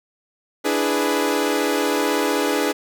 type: chord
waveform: sawtooth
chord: E dominant seventh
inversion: third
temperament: equal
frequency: 293.7 / 329.6 / 415.3 / 493.9 Hz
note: D4 / E4 / G#4 / B4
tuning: 0 / 0 / 0 / 0 cents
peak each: -19 / -23 / -19 / -21 dBFS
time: 0.64-2.73 s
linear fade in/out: 20 ms
effects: none